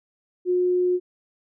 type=tone; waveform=sine; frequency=360.6 Hz; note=F#4; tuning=45 cents flat; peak=-18 dBFS; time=0.45-1 s; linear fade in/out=50 ms; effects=none